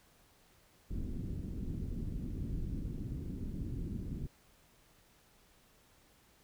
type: low-pass noise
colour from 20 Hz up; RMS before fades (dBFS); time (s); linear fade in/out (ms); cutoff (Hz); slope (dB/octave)
pink; -39; 0.9-4.27; 5; 290; 24
effects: pink hiss -66 dBFS RMS until 6.43 s